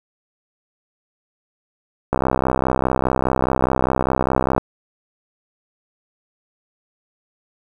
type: click train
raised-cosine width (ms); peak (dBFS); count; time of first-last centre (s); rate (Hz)
1; -3; 160; 2.13-4.58; 64.9
effects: 7-bit